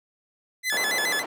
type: tone with vibrato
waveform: sawtooth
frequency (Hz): 1864.7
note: A#6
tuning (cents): 0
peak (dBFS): -20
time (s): 0.63-1.24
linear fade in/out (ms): 50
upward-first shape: square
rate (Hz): 7.1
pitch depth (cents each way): 140
type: band-pass noise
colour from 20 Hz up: white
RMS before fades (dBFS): -33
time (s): 0.72-1.26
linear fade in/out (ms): 5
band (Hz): 340 to 960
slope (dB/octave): 12
effects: none